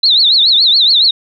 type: tone with vibrato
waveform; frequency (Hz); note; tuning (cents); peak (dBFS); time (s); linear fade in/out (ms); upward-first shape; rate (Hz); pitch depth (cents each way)
sine; 3951; B7; 0; -6; 0.03-1.11; 5; triangle; 7.1; 220
effects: none